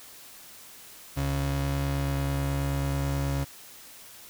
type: tone pair together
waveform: 35% pulse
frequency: 69.3 / 138.59 Hz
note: C#2 / C#3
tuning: 0 / 0 cents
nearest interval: octave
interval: 1200 cents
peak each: -28 dBFS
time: 1.16-3.45 s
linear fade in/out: 20 ms
effects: white hiss -48 dBFS RMS until 4.29 s